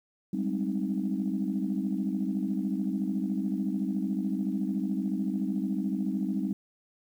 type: chord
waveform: sine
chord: Ab major seventh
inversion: third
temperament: equal with one note detuned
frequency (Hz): 193.97 / 207.7 / 261.6 / 311.1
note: G3 / Ab3 / C4 / Eb4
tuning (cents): -18 / 0 / 0 / 0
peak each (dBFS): -30 / -33 / -33 / -34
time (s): 0.33-6.53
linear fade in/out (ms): 5
effects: tanh soft clip ceiling -18 dBFS + 10-bit